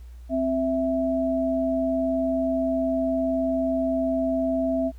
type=tone pair together; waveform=sine; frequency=261.6 / 657.6 Hz; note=C4 / E5; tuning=0 / -4 cents; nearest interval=octave + major third; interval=1596 cents; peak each=-24 dBFS; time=0.29-4.92 s; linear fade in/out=50 ms; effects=added 60 Hz sine -39 dBFS peak until 4.98 s + pink hiss -62 dBFS RMS until 4.98 s